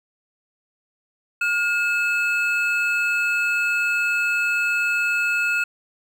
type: tone pair together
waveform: triangle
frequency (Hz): 1425 / 2604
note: F6 / E7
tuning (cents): +34 / -22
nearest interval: minor seventh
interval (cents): 1044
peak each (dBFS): -20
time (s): 1.41-5.64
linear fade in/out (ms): 5
effects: none